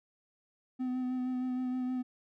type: tone with vibrato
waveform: triangle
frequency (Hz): 253.6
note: B3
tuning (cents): +46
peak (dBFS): -29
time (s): 0.79-2.03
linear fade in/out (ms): 20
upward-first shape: sine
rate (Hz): 6.4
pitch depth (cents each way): 19
effects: none